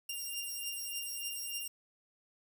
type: beating tone pair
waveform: 10% pulse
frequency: 2794 / 2797.4 Hz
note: F7 / F7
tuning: 0 / +2 cents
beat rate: 3.4 Hz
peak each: -31 / -33 dBFS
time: 0.09-1.68 s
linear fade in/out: 5 ms
effects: 10-bit